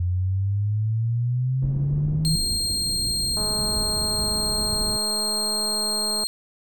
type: exponential sweep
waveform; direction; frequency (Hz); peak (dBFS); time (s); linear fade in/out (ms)
sine; up; 87.31 to 160.8; -20; 0-2.36; 5
type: low-pass noise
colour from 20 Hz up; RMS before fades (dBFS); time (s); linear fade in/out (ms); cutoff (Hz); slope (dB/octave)
pink; -31; 1.62-4.97; 2; 230; 12
type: tone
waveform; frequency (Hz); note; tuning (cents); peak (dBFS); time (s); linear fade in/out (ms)
30% pulse; 4211; C8; +10; -20; 2.25-6.27; 0
type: click train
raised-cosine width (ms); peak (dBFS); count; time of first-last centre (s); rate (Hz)
1; -21; 606; 3.37-6.237; 211
effects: none